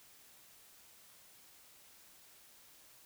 silence, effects white hiss -61 dBFS RMS until 3.05 s

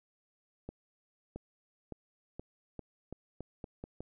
accelerating click train, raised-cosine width 2 ms, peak -28 dBFS, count 10, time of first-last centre 0.69-4.006 s, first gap 670 ms, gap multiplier 0.84, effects none

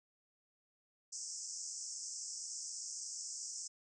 pink band-pass noise, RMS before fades -45 dBFS, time 1.12-3.68 s, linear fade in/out 10 ms, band 5200 to 8200 Hz, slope 96 dB/octave, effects none

